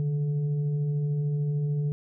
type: tone with frequency modulation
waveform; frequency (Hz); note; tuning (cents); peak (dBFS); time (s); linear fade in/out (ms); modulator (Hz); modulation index
sine; 148.2; D3; +16; -24; 0-1.92; 0; 283; 0.32
effects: none